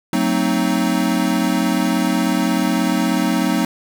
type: chord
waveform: square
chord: F# diminished seventh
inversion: none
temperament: equal with one note detuned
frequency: 185 / 225.1 / 261.6 / 311.1 Hz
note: F#3 / A3 / C4 / Eb4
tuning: 0 / +40 / 0 / 0 cents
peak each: -22 dBFS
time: 0.13-3.65 s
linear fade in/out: 2 ms
effects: none